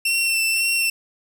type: tone with vibrato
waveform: sawtooth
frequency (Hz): 2699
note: E7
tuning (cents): +40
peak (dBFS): -15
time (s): 0.05-0.9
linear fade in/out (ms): 5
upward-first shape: sine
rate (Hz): 1.9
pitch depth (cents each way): 20
effects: 8-bit